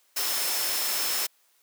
sine tone in noise, 5280 Hz, E8, 2 cents sharp, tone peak -33 dBFS, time 0.16-1.27 s, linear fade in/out 10 ms, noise white, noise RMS -28 dBFS, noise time 0.16-1.27 s, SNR -8 dB, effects white hiss -65 dBFS RMS until 1.62 s + high-pass 400 Hz 12 dB/octave

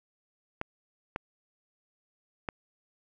clicks, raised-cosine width 0.5 ms, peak -17 dBFS, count 3, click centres 0.614 / 1.161 / 2.488 s, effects none

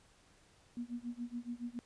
sine tone with tremolo, 240 Hz, B3, 49 cents flat, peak -36 dBFS, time 0.77-1.79 s, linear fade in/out 0 ms, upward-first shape sine, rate 7.1 Hz, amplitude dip 95%, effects pink hiss -66 dBFS RMS until 1.85 s + resampled to 22050 Hz

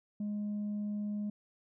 sine tone, 207.7 Hz, G#3, in tune, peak -31 dBFS, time 0.2-1.3 s, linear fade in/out 5 ms, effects tanh soft clip ceiling -32 dBFS

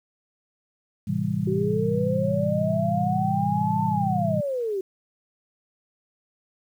sine chord, A minor seventh, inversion none, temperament just, 110 / 132 / 165 / 198 Hz, A2 / C3 / E3 / G3, 0 / +16 / +2 / +18 cents, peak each -30 / -30 / -27 / -27 dBFS, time 1.07-4.41 s, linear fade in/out 10 ms
sine linear two-way sweep, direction up then down, 370 to 896 to 370 Hz, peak -24 dBFS, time 1.47-4.81 s, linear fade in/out 5 ms, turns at 3.85 s
effects 9-bit

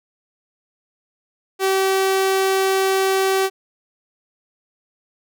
sawtooth tone, 384 Hz, G4, 36 cents flat, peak -12 dBFS, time 1.59-3.5 s, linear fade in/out 50 ms, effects none

